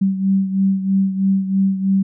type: beating tone pair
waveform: sine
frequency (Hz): 192.7 / 195.8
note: G3 / G3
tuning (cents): -29 / -2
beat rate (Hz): 3.1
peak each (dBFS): -15 / -21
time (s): 0.01-2.03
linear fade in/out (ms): 10
effects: none